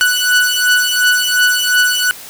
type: beating tone pair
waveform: sawtooth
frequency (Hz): 1480 / 1482.8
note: F#6 / F#6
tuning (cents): 0 / +3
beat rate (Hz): 2.8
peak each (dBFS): -10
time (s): 0.01-2.11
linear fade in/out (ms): 0
effects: white hiss -33 dBFS RMS until 2.29 s